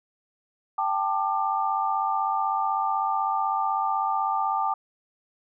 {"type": "chord", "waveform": "sine", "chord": "G suspended second", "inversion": "none", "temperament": "equal with one note detuned", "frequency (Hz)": [784, 880, 1192.4], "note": ["G5", "A5", "D6"], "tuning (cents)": [0, 0, 26], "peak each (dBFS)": -27, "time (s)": [0.78, 4.74], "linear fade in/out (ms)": 5, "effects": []}